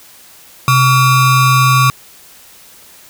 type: ring-modulated tone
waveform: square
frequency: 633 Hz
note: D#5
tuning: 30 cents sharp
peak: -5 dBFS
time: 0.68-1.9 s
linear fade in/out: 0 ms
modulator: 503 Hz
effects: white hiss -41 dBFS RMS until 3.09 s